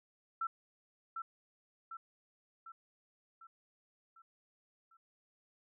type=tone with echo; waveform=sine; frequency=1338 Hz; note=E6; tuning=25 cents sharp; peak=-33 dBFS; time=0.41-0.47 s; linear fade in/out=5 ms; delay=750 ms; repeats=6; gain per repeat=-5 dB; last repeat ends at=4.97 s; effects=none